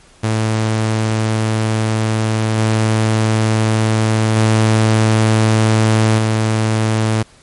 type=tone with level steps; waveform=sawtooth; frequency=110 Hz; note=A2; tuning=in tune; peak=-10 / -8 / -6 / -9 dBFS; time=0.23-7.23 s; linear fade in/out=10 ms; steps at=2.57 / 4.36 / 6.18 s; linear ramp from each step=10 ms; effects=pink hiss -47 dBFS RMS until 7.42 s + MP3 48 kbps